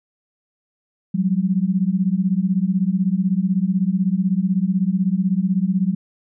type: beating tone pair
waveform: sine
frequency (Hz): 179.8 / 195.8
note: F#3 / G3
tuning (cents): -49 / -2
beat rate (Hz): 16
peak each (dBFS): -19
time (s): 1.14-5.95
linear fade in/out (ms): 10
effects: none